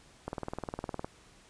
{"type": "click train", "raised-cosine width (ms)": 1, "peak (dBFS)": -21, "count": 16, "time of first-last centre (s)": [0.28, 1.045], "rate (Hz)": 19.6, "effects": ["pink hiss -59 dBFS RMS until 1.49 s", "resampled to 22050 Hz"]}